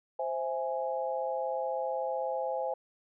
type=chord; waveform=sine; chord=C augmented; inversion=none; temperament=equal; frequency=523.3 / 659.3 / 830.6 Hz; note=C5 / E5 / G#5; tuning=0 / 0 / 0 cents; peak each=-33 / -36 / -35 dBFS; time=0.19-2.74 s; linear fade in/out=5 ms; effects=none